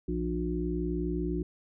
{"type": "harmonic tone with a mistuned harmonic", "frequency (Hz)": 59.9, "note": "A#1", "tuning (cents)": 48, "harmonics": [1, 3, 5, 6], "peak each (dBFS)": [-34, -34, -34, -34], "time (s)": [0.08, 1.43], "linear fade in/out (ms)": 5, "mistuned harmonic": 3, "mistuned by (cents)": -76, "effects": []}